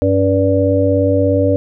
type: harmonic tone with a mistuned harmonic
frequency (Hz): 97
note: G2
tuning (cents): -18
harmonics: 1 / 3 / 5 / 6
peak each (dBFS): -16 / -16 / -16 / -16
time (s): 0.02-1.56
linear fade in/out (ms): 0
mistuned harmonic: 3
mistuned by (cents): -48
effects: none